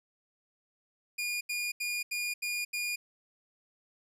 sawtooth tone bursts, 2431 Hz, D#7, 41 cents flat, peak -28 dBFS, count 6, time 1.18-2.96 s, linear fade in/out 10 ms, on 230 ms, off 80 ms, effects resampled to 32000 Hz

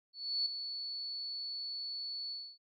sine tone with ADSR envelope, 4435 Hz, C#8, in tune, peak -29 dBFS, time 0.13-2.58 s, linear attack 330 ms, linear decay 4 ms, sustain -9 dB, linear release 270 ms, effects none

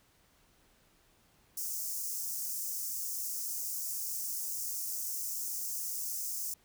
white high-pass noise, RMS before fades -37 dBFS, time 1.57-6.54 s, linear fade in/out 5 ms, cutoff 5400 Hz, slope 48 dB/octave, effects pink hiss -67 dBFS RMS until 6.64 s

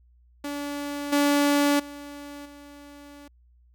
sawtooth tone with level steps, 287.6 Hz, D4, 36 cents flat, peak -26 / -15 / -34 / -40 dBFS, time 0.44-3.28 s, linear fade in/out 5 ms, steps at 1.12 / 1.79 / 2.45 s, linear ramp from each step 10 ms, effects added 60 Hz sine -55 dBFS peak until 3.74 s

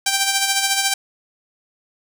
5% pulse tone with tremolo, 784 Hz, G5, in tune, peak -3 dBFS, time 0.06-0.94 s, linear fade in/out 5 ms, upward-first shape sine, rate 14 Hz, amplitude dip 50%, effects none

